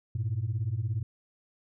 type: beating tone pair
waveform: sine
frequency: 100 / 117 Hz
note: G2 / A#2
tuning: +35 / +7 cents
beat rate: 17 Hz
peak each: -30 / -29 dBFS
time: 0.15-1.03 s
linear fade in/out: 5 ms
effects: tanh soft clip ceiling -23 dBFS